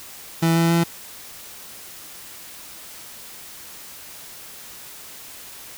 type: tone with pitch steps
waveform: 30% pulse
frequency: 165.1 / 166.73 / 168.37 Hz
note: E3 / E3 / E3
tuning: +3 / +20 / +37 cents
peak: -13 dBFS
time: 0.42-0.84 s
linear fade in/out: 10 ms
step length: 140 ms
effects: white hiss -40 dBFS RMS until 5.77 s